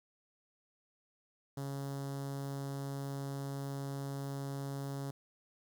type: tone with notch filter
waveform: sawtooth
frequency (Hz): 138.59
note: C#3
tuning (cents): 0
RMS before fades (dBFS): -40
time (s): 1.57-5.11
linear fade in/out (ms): 5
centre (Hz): 2400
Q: 0.73
effects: 11-bit